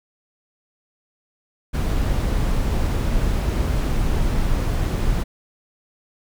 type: noise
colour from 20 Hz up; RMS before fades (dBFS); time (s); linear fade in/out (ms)
brown; -20; 1.73-5.24; 20
effects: none